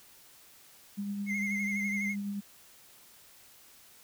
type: tone with tremolo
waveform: sine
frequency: 201.8 Hz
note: G#3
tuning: 49 cents flat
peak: -31 dBFS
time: 0.97-2.41 s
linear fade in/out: 20 ms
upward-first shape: triangle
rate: 9.3 Hz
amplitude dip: 35%
type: tone with vibrato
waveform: triangle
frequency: 2122 Hz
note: C7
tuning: 24 cents sharp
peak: -30 dBFS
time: 1.26-2.16 s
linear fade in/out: 50 ms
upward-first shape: sine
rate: 12 Hz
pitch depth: 50 cents each way
effects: white hiss -57 dBFS RMS until 4.03 s